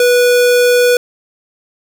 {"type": "tone", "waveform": "square", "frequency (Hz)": 489.8, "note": "B4", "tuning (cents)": -14, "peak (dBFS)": -8, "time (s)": [0, 0.97], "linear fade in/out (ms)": 2, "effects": []}